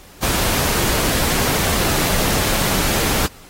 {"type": "noise", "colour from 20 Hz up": "pink", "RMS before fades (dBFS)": -19, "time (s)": [0.22, 3.27], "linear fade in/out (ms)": 10, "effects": ["pink hiss -44 dBFS RMS until 3.49 s", "AAC 48 kbps"]}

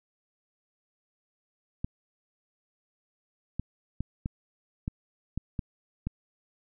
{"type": "clicks", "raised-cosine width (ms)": 5, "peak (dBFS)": -18, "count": 8, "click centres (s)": [1.845, 3.596, 4.006, 4.259, 4.879, 5.376, 5.592, 6.07], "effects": []}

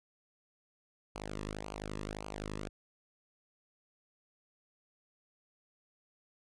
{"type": "tone with flanger", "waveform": "sawtooth", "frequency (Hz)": 51.6, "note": "G#1", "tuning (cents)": -10, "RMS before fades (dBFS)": -42, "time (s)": [1.15, 2.69], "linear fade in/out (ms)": 5, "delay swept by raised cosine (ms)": [0.54, 1.35], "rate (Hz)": 1.8, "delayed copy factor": -0.85, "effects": ["resampled to 22050 Hz"]}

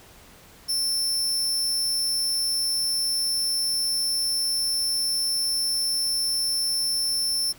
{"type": "tone", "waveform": "sawtooth", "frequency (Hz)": 5360, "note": "E8", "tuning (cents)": 28, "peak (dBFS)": -20, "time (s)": [0.68, 7.53], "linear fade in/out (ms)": 20, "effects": ["pink hiss -50 dBFS RMS until 7.58 s"]}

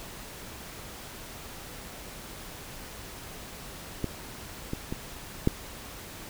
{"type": "clicks", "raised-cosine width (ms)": 3, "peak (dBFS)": [-15, -18, -19, -8], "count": 4, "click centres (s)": [4.043, 4.734, 4.925, 5.474], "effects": ["pink hiss -43 dBFS RMS until 6.29 s"]}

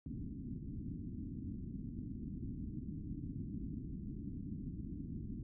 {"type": "low-pass noise", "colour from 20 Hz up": "white", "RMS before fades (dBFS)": -44, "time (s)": [0.06, 5.43], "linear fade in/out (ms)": 2, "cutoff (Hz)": 290, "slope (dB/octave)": 48, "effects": []}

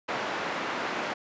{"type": "band-pass noise", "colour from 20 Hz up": "white", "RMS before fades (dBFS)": -32, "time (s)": [0.08, 1.14], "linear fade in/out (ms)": 10, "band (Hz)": [230, 1600], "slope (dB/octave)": 12, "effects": ["resampled to 16000 Hz"]}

